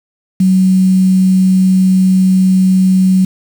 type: tone with quantisation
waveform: sine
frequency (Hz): 187.3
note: F#3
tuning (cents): +21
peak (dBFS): -6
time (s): 0.4-3.25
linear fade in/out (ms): 5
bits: 5
effects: none